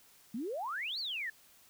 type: exponential two-way sweep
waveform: sine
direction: up then down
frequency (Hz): 207.7 to 4699 to 1712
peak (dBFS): -35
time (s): 0.34-1.3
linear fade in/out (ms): 5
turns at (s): 0.99
effects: white hiss -62 dBFS RMS until 1.69 s